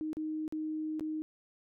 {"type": "tone with dropouts", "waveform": "sine", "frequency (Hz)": 311.1, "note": "D#4", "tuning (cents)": 0, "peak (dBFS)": -33, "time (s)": [0.01, 1.22], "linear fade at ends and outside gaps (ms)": 0, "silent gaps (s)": [[0.131, 0.169], [0.479, 0.524], [0.996, 1.008]], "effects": []}